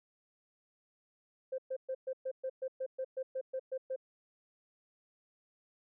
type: tone bursts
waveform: sine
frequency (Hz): 523.3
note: C5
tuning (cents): 0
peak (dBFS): -33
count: 14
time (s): 1.52-3.962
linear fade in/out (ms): 10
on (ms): 63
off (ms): 120
effects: tanh soft clip ceiling -29 dBFS